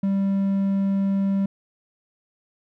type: tone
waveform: triangle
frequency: 196 Hz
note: G3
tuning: in tune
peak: -17 dBFS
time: 0.03-1.46 s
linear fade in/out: 5 ms
effects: none